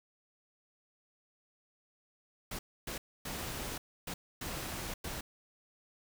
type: noise bursts at uneven times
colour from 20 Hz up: pink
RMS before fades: -40 dBFS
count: 6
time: 2.51-2.59 / 2.87-2.98 / 3.25-3.78 / 4.07-4.14 / 4.41-4.94 / 5.04-5.21 s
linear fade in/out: 5 ms
effects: none